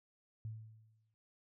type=tone with exponential decay; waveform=sine; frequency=110 Hz; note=A2; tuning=in tune; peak=-39 dBFS; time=0.45-1.14 s; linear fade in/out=0 ms; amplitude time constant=150 ms; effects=noise-tail reverb RT60 0.5 s tail -23 dB re dry